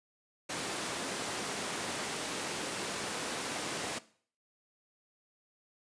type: high-pass noise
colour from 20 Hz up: pink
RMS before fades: -37 dBFS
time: 0.49-3.99 s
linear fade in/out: 10 ms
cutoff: 230 Hz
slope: 12 dB/octave
effects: noise-tail reverb RT60 0.5 s tail -18 dB re dry + resampled to 22050 Hz